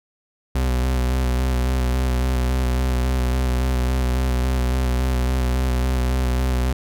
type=tone with vibrato; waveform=40% pulse; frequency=63.3 Hz; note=B1; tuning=43 cents sharp; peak=-17 dBFS; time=0.55-6.73 s; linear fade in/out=5 ms; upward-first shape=square; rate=3.6 Hz; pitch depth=25 cents each way; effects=none